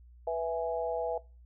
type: chord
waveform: sine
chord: E major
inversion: second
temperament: equal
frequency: 493.9 / 659.3 / 830.6 Hz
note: B4 / E5 / G#5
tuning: 0 / 0 / 0 cents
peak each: -33 / -32 / -37 dBFS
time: 0.27-1.18 s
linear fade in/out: 5 ms
effects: noise-tail reverb RT60 0.3 s tail -21 dB re dry + added 60 Hz sine -52 dBFS peak until 1.45 s